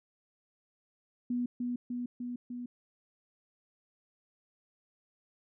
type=tone with echo; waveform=sine; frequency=244.4 Hz; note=B3; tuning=18 cents flat; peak=-29 dBFS; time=1.3-1.46 s; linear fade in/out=5 ms; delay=300 ms; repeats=4; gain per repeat=-2 dB; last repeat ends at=2.66 s; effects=none